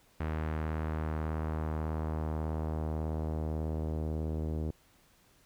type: tone with low-pass filter sweep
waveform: sawtooth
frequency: 78.3 Hz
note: D#2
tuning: 11 cents sharp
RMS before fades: -34 dBFS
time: 0.2-4.71 s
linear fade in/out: 5 ms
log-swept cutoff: 1900 to 440 Hz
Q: 1.2
effects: pink hiss -65 dBFS RMS until 5.45 s